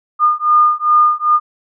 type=beating tone pair; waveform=sine; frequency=1215 / 1217.5 Hz; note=D#6 / D#6; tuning=-42 / -38 cents; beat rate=2.5 Hz; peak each=-12 dBFS; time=0.19-1.4 s; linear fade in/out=50 ms; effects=none